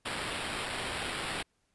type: noise with sample-and-hold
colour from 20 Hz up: violet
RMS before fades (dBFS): -36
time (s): 0.05-1.43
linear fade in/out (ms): 10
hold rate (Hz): 6300
effects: pink hiss -75 dBFS RMS until 1.74 s + resampled to 24000 Hz